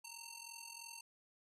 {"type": "ring-modulated tone", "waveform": "10% pulse", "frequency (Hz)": 1809, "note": "A6", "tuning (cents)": 48, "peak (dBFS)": -37, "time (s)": [0.04, 1.01], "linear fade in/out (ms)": 5, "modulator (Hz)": 883, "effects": ["low-pass 12000 Hz 12 dB/octave"]}